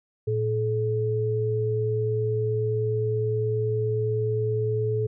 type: tone pair together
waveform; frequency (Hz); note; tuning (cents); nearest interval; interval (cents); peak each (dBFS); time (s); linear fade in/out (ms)
sine; 113.7 / 429.3; A#2 / A4; -43 / -43; octave + major seventh; 2300; -25; 0.27-5.07; 10
effects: none